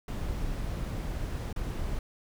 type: noise with dropouts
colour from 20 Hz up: brown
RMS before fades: -33 dBFS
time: 0.08-1.99 s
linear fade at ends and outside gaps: 2 ms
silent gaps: 1.528-1.561 s
effects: none